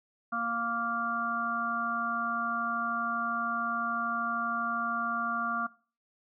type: harmonic tone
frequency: 233.1 Hz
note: A#3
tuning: in tune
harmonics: 1 / 3 / 5 / 6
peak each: -38 / -38 / -32 / -34 dBFS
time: 0.32-5.67 s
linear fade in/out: 10 ms
effects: noise-tail reverb RT60 0.4 s tail -20 dB re dry